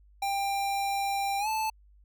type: tone with pitch glide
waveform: square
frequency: 793 to 874.8 Hz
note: G5 to A5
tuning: +20 to -10 cents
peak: -28 dBFS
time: 0.22-1.7 s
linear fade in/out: 5 ms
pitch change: +170 cents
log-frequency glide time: 1.39-1.48 s
effects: added 50 Hz sine -55 dBFS peak until 2.04 s